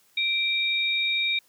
sine tone pair together, 2349 / 3729 Hz, D7 / A#7, 0 / 0 cents, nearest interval minor sixth, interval 800 cents, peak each -25 / -25 dBFS, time 0.17-1.39 s, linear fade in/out 5 ms, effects white hiss -62 dBFS RMS until 1.48 s + high-pass 100 Hz 12 dB/octave

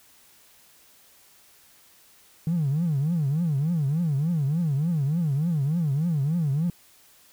triangle tone with vibrato, 153.9 Hz, D#3, 19 cents flat, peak -18 dBFS, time 2.47-6.7 s, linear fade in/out 2 ms, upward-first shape triangle, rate 3.4 Hz, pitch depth 270 cents each way, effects tanh soft clip ceiling -18 dBFS + white hiss -56 dBFS RMS until 7.32 s

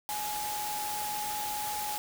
sine tone in noise, 839 Hz, G#5, 17 cents sharp, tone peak -34 dBFS, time 0.09-1.98 s, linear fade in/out 0 ms, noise white, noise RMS -37 dBFS, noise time 0.09-1.98 s, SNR 0 dB, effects none

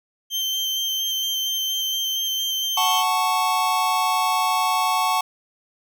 35% pulse tone with vibrato, 3131 Hz, G7, 3 cents flat, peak -20 dBFS, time 0.3-3.04 s, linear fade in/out 50 ms, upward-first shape square, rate 4.3 Hz, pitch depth 11 cents each way
square chord, F# minor, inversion none, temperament equal, 740 / 880 / 1108.7 Hz, F#5 / A5 / C#6, 0 / 0 / 0 cents, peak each -25 / -24 / -23 dBFS, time 2.77-5.21 s, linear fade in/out 5 ms
effects none

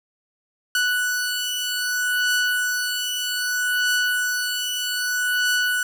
sawtooth beating tone pair, 1480 / 1480.63 Hz, F#6 / F#6, 0 / +1 cents, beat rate 0.63 Hz, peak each -22 / -19 dBFS, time 0.75-5.83 s, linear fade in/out 2 ms, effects none

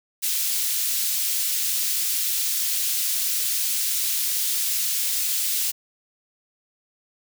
white high-pass noise, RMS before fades -24 dBFS, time 0.22-5.72 s, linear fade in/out 20 ms, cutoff 3300 Hz, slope 12 dB/octave, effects none

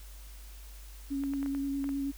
sine tone with vibrato, 277.2 Hz, C#4, in tune, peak -30 dBFS, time 1.1-2.12 s, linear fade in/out 20 ms, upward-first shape square, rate 9.4 Hz, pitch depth 14 cents each way
clicks, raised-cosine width 0.5 ms, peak -30 dBFS, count 7, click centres 1.237 / 1.336 / 1.429 / 1.461 / 1.549 / 1.842 / 1.891 s
effects added 50 Hz sine -45 dBFS peak until 2.17 s + white hiss -55 dBFS RMS until 2.17 s

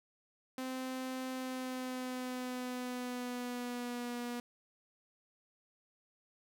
sawtooth tone with pitch glide, 258.8 to 241.5 Hz, C4 to B3, -19 to -39 cents, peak -34 dBFS, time 0.58-4.4 s, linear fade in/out 2 ms, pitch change -120 cents, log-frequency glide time 1.31-4.18 s, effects none

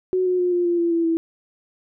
sine tone with pitch steps, 370 / 363.9 / 357.8 / 351.9 / 346 / 340.3 / 334.6 / 329.1 Hz, F#4 / F#4 / F4 / F4 / F4 / F4 / E4 / E4, 0 / -29 / +42 / +13 / -16 / -45 / +26 / -3 cents, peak -17 dBFS, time 0.13-1.17 s, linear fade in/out 0 ms, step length 130 ms, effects none

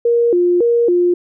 sine tone with vibrato, 407.8 Hz, G#4, 32 cents flat, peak -10 dBFS, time 0.05-1.14 s, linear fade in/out 5 ms, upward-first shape square, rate 1.8 Hz, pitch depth 250 cents each way, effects none

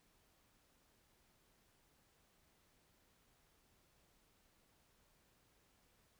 silence, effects pink hiss -74 dBFS RMS until 6.19 s

